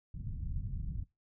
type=low-pass noise; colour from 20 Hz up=pink; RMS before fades=-38 dBFS; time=0.14-1.04 s; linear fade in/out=5 ms; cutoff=150 Hz; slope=24 dB/octave; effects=noise-tail reverb RT60 0.2 s tail -21 dB re dry